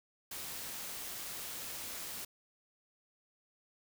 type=noise; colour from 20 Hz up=white; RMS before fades=-43 dBFS; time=0.31-2.25 s; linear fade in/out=5 ms; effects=none